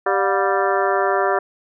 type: harmonic tone with a mistuned harmonic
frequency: 196 Hz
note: G3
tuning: in tune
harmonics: 2 / 3 / 4 / 5 / 6 / 7 / 8 / 9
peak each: -21 / -23 / -22 / -25 / -25 / -26 / -30 / -28 dBFS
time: 0.06-1.39 s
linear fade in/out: 5 ms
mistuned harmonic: 4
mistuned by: -140 cents
effects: none